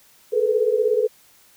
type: tone cluster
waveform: sine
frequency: 425.1 / 441.6 / 493.8 Hz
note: G#4 / A4 / B4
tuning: +40 / +6 / 0 cents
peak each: -21 dBFS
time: 0.32-1.08 s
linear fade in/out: 20 ms
effects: white hiss -54 dBFS RMS until 1.56 s